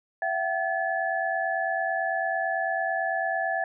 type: tone cluster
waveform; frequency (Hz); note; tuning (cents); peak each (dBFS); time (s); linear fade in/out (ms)
sine; 670 / 759 / 1719; E5 / F#5 / A6; +28 / +44 / -41; -29; 0.22-3.64; 2
effects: none